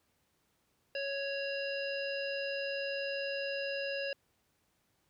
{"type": "harmonic tone with a mistuned harmonic", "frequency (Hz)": 554.4, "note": "C#5", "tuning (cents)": 0, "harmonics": [1, 3, 5, 7, 9], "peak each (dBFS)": [-36, -42, -40, -51, -45], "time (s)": [0.95, 4.13], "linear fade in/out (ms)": 2, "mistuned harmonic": 7, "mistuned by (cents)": 49, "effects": ["pink hiss -75 dBFS RMS until 5.09 s", "high-pass 60 Hz 12 dB/octave"]}